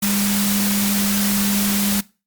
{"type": "tone in noise", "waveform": "sine", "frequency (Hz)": 201.8, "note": "G#3", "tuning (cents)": -49, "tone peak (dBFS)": -19, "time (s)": [0.02, 2.01], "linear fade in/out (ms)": 10, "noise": "white", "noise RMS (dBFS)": -22, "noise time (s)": [0.02, 2.01], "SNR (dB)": 0, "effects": ["noise-tail reverb RT60 0.3 s tail -21 dB re dry", "Opus 48 kbps"]}